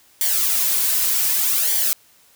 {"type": "noise with flanger", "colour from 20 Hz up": "blue", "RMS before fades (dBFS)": -19, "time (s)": [0.21, 1.93], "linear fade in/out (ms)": 0, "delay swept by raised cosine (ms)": [0.75, 3.65], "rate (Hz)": 0.65, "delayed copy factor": -0.7, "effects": ["white hiss -54 dBFS RMS until 2.35 s"]}